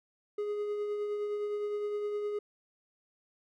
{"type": "tone with tremolo", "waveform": "triangle", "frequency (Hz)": 415.3, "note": "G#4", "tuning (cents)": 0, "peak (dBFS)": -28, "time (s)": [0.38, 2.39], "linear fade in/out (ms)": 5, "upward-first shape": "triangle", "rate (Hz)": 9.7, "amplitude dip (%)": 35, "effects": []}